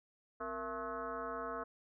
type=tone with frequency modulation; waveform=sine; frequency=875 Hz; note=A5; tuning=10 cents flat; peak=-38 dBFS; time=0.4-1.64 s; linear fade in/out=10 ms; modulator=205 Hz; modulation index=2.7; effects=none